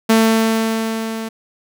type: tone with level ramp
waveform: sawtooth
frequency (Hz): 223.4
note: A3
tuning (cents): +27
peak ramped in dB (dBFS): -5 to -20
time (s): 0.09-1.29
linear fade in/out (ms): 10
effects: none